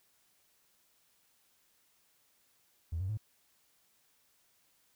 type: tone with pitch steps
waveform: triangle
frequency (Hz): 82.41 / 94.12 / 107.49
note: E2 / F#2 / A2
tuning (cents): 0 / +30 / -40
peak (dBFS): -29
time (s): 2.92-3.175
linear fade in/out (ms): 10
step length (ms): 85
effects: tanh soft clip ceiling -30 dBFS + white hiss -71 dBFS RMS until 4.95 s